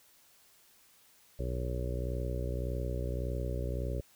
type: harmonic tone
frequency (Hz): 61.74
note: B1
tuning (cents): 0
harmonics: 1 / 2 / 3 / 4 / 5 / 6 / 7 / 8 / 9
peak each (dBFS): -34 / -38 / -47 / -47 / -47 / -45 / -44 / -48 / -43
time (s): 1.39-4.01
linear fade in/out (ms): 5
effects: white hiss -63 dBFS RMS until 4.15 s